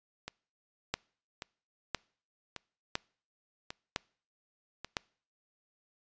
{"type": "two click trains", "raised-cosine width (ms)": 0.2, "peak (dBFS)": [-22, -13], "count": [5, 5], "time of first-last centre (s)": [[0.28, 4.846], [0.94, 4.968]], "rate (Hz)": [0.876, 0.993], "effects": ["noise-tail reverb RT60 0.5 s tail -26 dB re dry", "resampled to 16000 Hz"]}